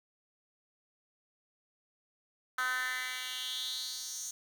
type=tone with high-pass filter sweep; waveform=10% pulse; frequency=254.5 Hz; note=C4; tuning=48 cents flat; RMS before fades=-37 dBFS; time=2.58-4.31 s; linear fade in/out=5 ms; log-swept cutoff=1400 to 6500 Hz; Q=4; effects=10-bit